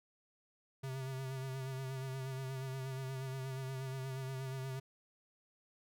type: tone with vibrato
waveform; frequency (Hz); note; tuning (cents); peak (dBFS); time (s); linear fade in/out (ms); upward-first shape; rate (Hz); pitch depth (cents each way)
square; 132.4; C3; +21; -40; 0.83-4.8; 10; sine; 8.4; 34
effects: none